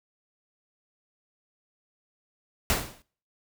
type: noise with exponential decay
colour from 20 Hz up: pink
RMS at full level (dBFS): -21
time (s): 2.7-3.02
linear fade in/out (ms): 0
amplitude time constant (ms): 69
effects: noise-tail reverb RT60 0.5 s tail -24 dB re dry